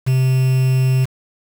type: tone with quantisation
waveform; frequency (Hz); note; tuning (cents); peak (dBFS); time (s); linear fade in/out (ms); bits
triangle; 130; C3; -11; -10; 0.06-1.06; 20; 5
effects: none